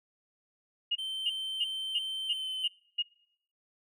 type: tone bursts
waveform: sine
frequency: 2864 Hz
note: F7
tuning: 43 cents sharp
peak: -26 dBFS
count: 7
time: 0.91-3.025 s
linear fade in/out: 10 ms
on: 45 ms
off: 300 ms
type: tone with pitch glide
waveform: triangle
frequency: 3103 to 3059 Hz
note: G7 to G7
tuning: -18 to -43 cents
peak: -32 dBFS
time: 0.98-2.68 s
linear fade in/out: 10 ms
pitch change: -25 cents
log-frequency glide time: 2.26-2.5 s
effects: noise-tail reverb RT60 0.7 s tail -23 dB re dry